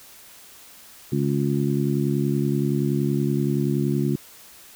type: harmonic tone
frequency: 70.6 Hz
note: C#2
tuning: 32 cents sharp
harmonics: 2 / 3 / 4 / 5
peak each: -23 / -25 / -27 / -27 dBFS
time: 1.12-4.16 s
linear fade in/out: 5 ms
effects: white hiss -47 dBFS RMS until 4.75 s